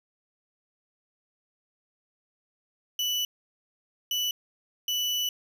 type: tone bursts at uneven times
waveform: 35% pulse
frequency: 2970 Hz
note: F#7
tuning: 6 cents sharp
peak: -24 dBFS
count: 3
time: 2.99-3.25 / 4.11-4.31 / 4.88-5.29 s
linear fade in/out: 2 ms
effects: none